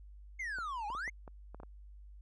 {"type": "exponential two-way sweep", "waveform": "triangle", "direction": "down then up", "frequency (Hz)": [2185, 801, 2185], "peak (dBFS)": -35, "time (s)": [0.39, 1.1], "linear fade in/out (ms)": 10, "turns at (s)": 0.87}
{"type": "clicks", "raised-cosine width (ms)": 1, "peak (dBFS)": -35, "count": 8, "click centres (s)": [0.586, 0.902, 0.95, 1.078, 1.278, 1.546, 1.601, 1.633]}
{"effects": ["added 50 Hz sine -50 dBFS peak until 2.21 s", "resampled to 22050 Hz"]}